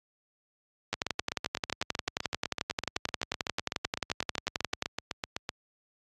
two click trains, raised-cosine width 0.2 ms, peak -11 / -14 dBFS, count 45 / 37, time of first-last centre 0.93-4.824 / 0.94-5.491 s, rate 11.3 / 7.91 Hz, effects high-pass 60 Hz 12 dB/octave + AAC 32 kbps

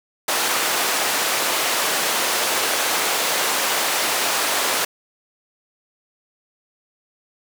pink band-pass noise, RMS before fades -21 dBFS, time 0.28-4.85 s, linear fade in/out 5 ms, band 560 to 16000 Hz, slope 12 dB/octave, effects none

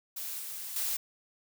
blue noise with level steps, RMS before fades -38 / -40 / -32 dBFS, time 0.16-0.97 s, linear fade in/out 10 ms, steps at 0.39 / 0.76 s, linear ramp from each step 2 ms, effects none

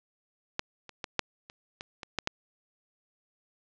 clicks, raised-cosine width 0.2 ms, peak -11 / -27 / -17 / -7 / -28 / -21 / -22 / -11 / -10 dBFS, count 9, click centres 0.594 / 0.893 / 1.042 / 1.193 / 1.499 / 1.809 / 2.032 / 2.187 / 2.274 s, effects low-pass 6000 Hz 12 dB/octave

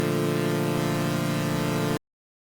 20% pulse chord, Bb major seventh, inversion none, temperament equal, 116.54 / 146.83 / 174.61 / 220 Hz, Bb2 / D3 / F3 / A3, 0 / 0 / 0 / 0 cents, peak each -26 / -22 / -23 / -27 dBFS, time 0-1.97 s, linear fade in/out 0 ms, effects Opus 24 kbps

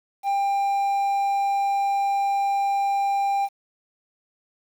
triangle tone with quantisation, 795 Hz, G5, 24 cents sharp, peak -18 dBFS, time 0.23-3.49 s, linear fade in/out 50 ms, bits 8, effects none

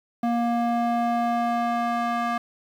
square tone with band-pass filter sweep, 235.9 Hz, A#3, 21 cents sharp, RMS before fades -24 dBFS, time 0.23-2.38 s, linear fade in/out 5 ms, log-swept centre 510 to 1100 Hz, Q 1.5, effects 9-bit

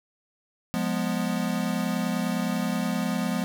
square chord, F diminished, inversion none, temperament equal with one note detuned, 177.56 / 207.7 / 246.9 Hz, F3 / Ab3 / Cb4, +29 / 0 / 0 cents, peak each -30 dBFS, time 0.74-3.44 s, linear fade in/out 0 ms, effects none

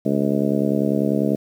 harmonic tone, 70.1 Hz, C#2, 20 cents sharp, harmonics 2 / 3 / 4 / 5 / 6 / 7 / 8 / 9, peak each -27 / -21 / -23 / -27 / -27 / -28 / -32 / -28 dBFS, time 0.05-1.36 s, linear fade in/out 10 ms, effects 8-bit

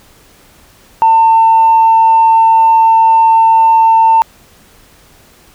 sine tone, 899 Hz, A5, 37 cents sharp, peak -3 dBFS, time 1.02-4.22 s, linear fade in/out 0 ms, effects tanh soft clip ceiling 0 dBFS + pink hiss -44 dBFS RMS until 5.54 s

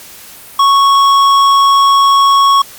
triangle tone with hard clipping, 1107 Hz, C#6, 3 cents flat, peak -7 dBFS, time 0.59-2.62 s, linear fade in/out 5 ms, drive 14 dB, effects white hiss -34 dBFS RMS until 2.78 s + Opus 48 kbps

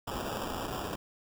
violet noise with sample-and-hold, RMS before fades -36 dBFS, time 0.07-0.96 s, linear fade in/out 10 ms, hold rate 2100 Hz, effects none

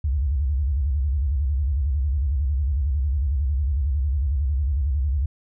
sine tone with vibrato, 69.3 Hz, C#2, in tune, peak -19 dBFS, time 0.04-5.26 s, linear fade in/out 5 ms, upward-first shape square, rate 11 Hz, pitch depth 160 cents each way, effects none

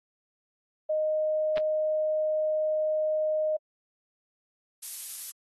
sine tone, 619 Hz, D#5, 9 cents flat, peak -24 dBFS, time 0.89-3.57 s, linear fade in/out 10 ms
clicks, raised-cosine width 0.3 ms, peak -19 dBFS, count 2, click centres 1.573 / 1.58 s
violet noise, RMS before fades -34 dBFS, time 4.82-5.32 s, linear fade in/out 10 ms
effects AAC 32 kbps

